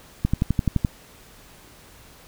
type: click train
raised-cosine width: 5 ms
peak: -7 dBFS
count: 8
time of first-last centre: 0.25-0.848 s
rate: 11.7 Hz
effects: pink hiss -49 dBFS RMS until 2.27 s